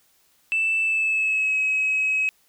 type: tone with pitch glide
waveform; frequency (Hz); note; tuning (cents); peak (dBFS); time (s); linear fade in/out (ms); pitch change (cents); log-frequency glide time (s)
sine; 2647 to 2555; E7 to D#7; +7 to +45; -18; 0.52-2.29; 0; -62; 0.81-1.57
effects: tanh soft clip ceiling -16 dBFS + white hiss -62 dBFS RMS until 2.48 s